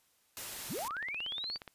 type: noise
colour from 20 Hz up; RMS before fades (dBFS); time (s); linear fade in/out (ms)
white; -42; 0.37-0.88; 0
type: linear sweep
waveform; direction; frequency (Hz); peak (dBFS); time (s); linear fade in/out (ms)
sine; up; 67 to 4691; -36; 0.69-1.58; 20
type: click train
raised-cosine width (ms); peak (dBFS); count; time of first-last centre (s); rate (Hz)
0.3; -29; 16; 0.79-1.678; 16.9
effects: white hiss -71 dBFS RMS until 1.74 s + resampled to 32000 Hz